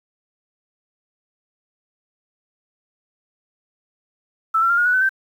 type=tone with pitch steps; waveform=sine; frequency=1318.5 / 1355.6 / 1393.7 / 1432.9 / 1473.1 / 1514.6 / 1557.1 Hz; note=E6 / E6 / F6 / F6 / F#6 / F#6 / G6; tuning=0 / +48 / -4 / +44 / -8 / +40 / -12 cents; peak=-14 dBFS; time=4.54-5.093 s; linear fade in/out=10 ms; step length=79 ms; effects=8-bit